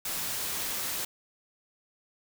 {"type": "noise", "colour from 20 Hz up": "white", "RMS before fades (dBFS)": -33, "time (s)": [0.05, 1.05], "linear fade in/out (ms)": 5, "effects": []}